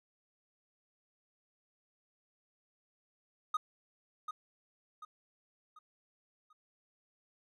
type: tone with echo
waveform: triangle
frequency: 1244.5 Hz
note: D#6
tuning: in tune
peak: -27 dBFS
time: 3.54-3.57 s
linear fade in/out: 5 ms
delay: 740 ms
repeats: 4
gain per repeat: -8 dB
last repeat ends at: 6.53 s
effects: none